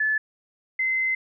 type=tone pair in turn; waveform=sine; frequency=1732 / 2060 Hz; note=A6 / C7; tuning=-28 / -28 cents; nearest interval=minor third; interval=300 cents; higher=second; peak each=-20 / -21 dBFS; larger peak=first; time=0-0.18 / 0.79-1.15 s; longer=second; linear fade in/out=5 ms; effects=none